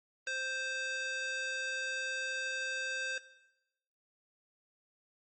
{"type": "tone with high-pass filter", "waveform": "square", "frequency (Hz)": 523.3, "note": "C5", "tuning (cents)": 0, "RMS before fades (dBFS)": -36, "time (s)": [0.27, 3.18], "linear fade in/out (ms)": 2, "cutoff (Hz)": 1400, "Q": 1.5, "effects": ["noise-tail reverb RT60 0.9 s tail -17 dB re dry", "MP3 32 kbps"]}